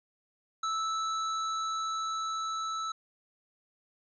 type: tone with level ramp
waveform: square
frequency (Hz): 1313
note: E6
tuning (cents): -7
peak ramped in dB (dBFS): -30 to -33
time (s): 0.63-2.92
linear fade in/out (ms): 5
effects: resampled to 16000 Hz